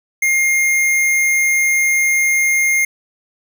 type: tone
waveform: square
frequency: 2125 Hz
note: C7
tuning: 26 cents sharp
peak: -13 dBFS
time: 0.22-2.85 s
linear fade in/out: 5 ms
effects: none